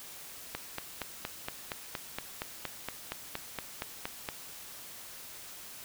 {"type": "click train", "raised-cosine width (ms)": 0.3, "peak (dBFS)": -18, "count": 17, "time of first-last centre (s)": [0.55, 4.288], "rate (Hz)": 4.28, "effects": ["white hiss -47 dBFS RMS until 5.84 s"]}